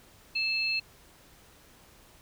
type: tone pair together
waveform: sine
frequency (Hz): 2637 / 4226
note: E7 / C8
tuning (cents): 0 / +16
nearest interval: minor sixth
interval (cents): 816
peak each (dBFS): -28 / -31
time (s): 0.35-0.8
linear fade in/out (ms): 10
effects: pink hiss -57 dBFS RMS until 2.21 s